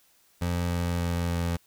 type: tone with pitch steps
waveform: 25% pulse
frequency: 87.31 / 86.76 / 86.21 / 85.66 Hz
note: F2 / F2 / F2 / F2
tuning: 0 / -11 / -22 / -33 cents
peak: -22 dBFS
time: 0.41-1.57 s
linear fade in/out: 10 ms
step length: 290 ms
effects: white hiss -63 dBFS RMS until 1.66 s